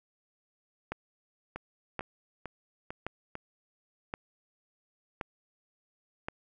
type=two click trains; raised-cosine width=0.5 ms; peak=-23 / -19 dBFS; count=5 / 6; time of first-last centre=1.56-3.354 / 0.92-6.285 s; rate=2.23 / 0.932 Hz; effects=none